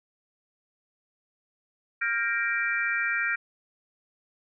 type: chord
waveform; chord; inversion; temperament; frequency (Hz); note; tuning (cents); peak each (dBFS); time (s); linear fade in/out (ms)
sine; G minor seventh; third; equal with one note detuned; 1396.9 / 1599.1 / 1864.7 / 2349; F6 / G6 / Bb6 / D7; 0 / +34 / 0 / 0; -30; 2.01-3.36; 10
effects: none